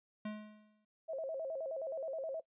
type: tone with exponential decay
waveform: square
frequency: 212.5 Hz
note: G#3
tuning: 40 cents sharp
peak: -38 dBFS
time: 0.25-0.85 s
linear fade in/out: 5 ms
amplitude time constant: 130 ms
type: tone with vibrato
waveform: sine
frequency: 590 Hz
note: D5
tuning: 8 cents sharp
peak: -37 dBFS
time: 1.08-2.41 s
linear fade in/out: 20 ms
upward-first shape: square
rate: 9.5 Hz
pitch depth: 160 cents each way
effects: noise-tail reverb RT60 0.1 s tail -21 dB re dry + resampled to 8000 Hz

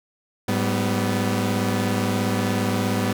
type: tone cluster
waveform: sawtooth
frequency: 104.9 / 192.8 / 248.1 Hz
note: G#2 / G3 / B3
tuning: +18 / -28 / +8 cents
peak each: -21 dBFS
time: 0.48-3.13 s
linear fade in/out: 5 ms
effects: none

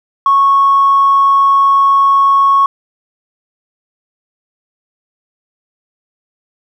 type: tone with tanh clipping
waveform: triangle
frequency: 1103 Hz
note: C#6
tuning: 9 cents flat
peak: -6 dBFS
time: 0.26-2.66 s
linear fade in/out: 2 ms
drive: 4 dB
effects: none

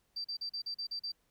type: tone bursts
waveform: triangle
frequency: 4681 Hz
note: D8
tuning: 7 cents flat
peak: -32 dBFS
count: 8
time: 0.16-1.12 s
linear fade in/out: 10 ms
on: 85 ms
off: 40 ms
effects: tanh soft clip ceiling -34 dBFS + pink hiss -75 dBFS RMS until 1.3 s

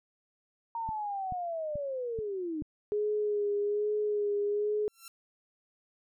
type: linear sweep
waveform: sine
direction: down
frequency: 932.3 to 293.7 Hz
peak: -32 dBFS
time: 0.75-2.62 s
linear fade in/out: 2 ms
type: click train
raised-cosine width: 5 ms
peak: -29 dBFS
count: 5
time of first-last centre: 0.89-2.622 s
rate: 2.31 Hz
type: tone with vibrato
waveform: sine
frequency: 415.3 Hz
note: G#4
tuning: in tune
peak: -27 dBFS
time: 2.92-4.88 s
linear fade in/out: 0 ms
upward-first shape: sine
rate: 1.2 Hz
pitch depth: 28 cents each way
type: tone with exponential growth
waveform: 5% pulse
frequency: 1353 Hz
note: E6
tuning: 45 cents sharp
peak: -31 dBFS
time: 4.85-5.08 s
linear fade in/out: 1 ms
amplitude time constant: 49 ms
effects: none

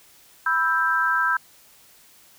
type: chord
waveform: sine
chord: E minor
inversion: second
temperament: equal with one note detuned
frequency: 987.8 / 1318.5 / 1578 Hz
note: B5 / E6 / G6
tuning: 0 / 0 / +11 cents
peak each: -26 / -23 / -21 dBFS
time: 0.46-1.37 s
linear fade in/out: 5 ms
effects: white hiss -53 dBFS RMS until 2.38 s

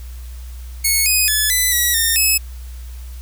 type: tone with pitch steps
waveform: 5% pulse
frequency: 2201 / 2502 / 1720 / 1999 / 1931 / 1824 / 2581 Hz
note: C#7 / D#7 / A6 / B6 / B6 / A#6 / E7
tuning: -13 / +9 / -40 / +20 / -39 / -38 / -37 cents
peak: -4 dBFS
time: 0.84-2.38 s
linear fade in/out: 10 ms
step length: 220 ms
effects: added 61 Hz sine -29 dBFS peak until 3.21 s + white hiss -46 dBFS RMS until 3.21 s

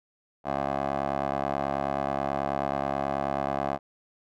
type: tone with band-pass filter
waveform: 15% pulse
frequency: 69.3 Hz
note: C#2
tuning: in tune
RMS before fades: -29 dBFS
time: 0.44-3.79 s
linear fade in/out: 50 ms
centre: 750 Hz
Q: 2
effects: none

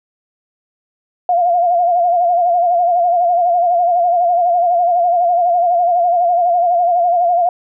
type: tone with vibrato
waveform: sine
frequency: 700 Hz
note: F5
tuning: 4 cents sharp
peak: -10 dBFS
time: 1.29-7.49 s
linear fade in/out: 2 ms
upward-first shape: sine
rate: 12 Hz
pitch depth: 61 cents each way
effects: none

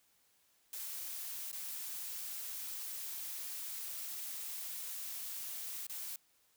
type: noise with dropouts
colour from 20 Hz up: blue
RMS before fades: -43 dBFS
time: 0.73-6.16 s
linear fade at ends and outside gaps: 2 ms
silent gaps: 1.516-1.528 / 5.868-5.896 s
effects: white hiss -72 dBFS RMS until 6.56 s

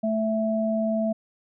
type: tone pair together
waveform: sine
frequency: 220 / 659.3 Hz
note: A3 / E5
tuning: 0 / 0 cents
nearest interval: octave + perfect fifth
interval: 1900 cents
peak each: -24 / -25 dBFS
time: 0.03-1.13 s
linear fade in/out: 10 ms
effects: none

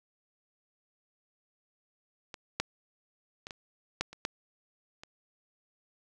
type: clicks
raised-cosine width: 0.2 ms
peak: -24 / -11 / -24 / -23 / -12 / -29 / -13 / -28 dBFS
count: 8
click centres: 2.342 / 2.6 / 3.469 / 3.508 / 4.01 / 4.13 / 4.251 / 5.035 s
effects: none

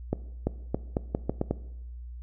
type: accelerating click train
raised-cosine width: 2 ms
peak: -12 dBFS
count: 8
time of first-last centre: 0.13-1.51 s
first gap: 340 ms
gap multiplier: 0.81
effects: noise-tail reverb RT60 0.9 s tail -18 dB re dry + added 60 Hz sine -38 dBFS peak until 2.22 s

